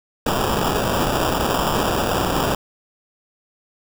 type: noise with sample-and-hold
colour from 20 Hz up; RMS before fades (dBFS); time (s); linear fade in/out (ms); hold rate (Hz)
white; -20; 0.26-2.55; 5; 2100
effects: none

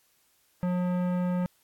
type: tone with tanh clipping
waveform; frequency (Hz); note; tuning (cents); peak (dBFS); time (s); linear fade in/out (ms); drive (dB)
sine; 179.5; F3; +48; -27; 0.63-1.46; 0; 16
effects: white hiss -67 dBFS RMS until 1.63 s + AAC 64 kbps

